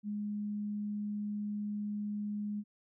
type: tone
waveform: sine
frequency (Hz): 207.7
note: G#3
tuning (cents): 0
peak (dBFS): -34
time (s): 0.03-2.64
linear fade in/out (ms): 50
effects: none